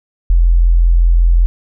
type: tone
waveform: sine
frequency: 42.64 Hz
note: F1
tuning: 41 cents flat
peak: -6 dBFS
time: 0.3-1.46 s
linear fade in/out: 0 ms
effects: none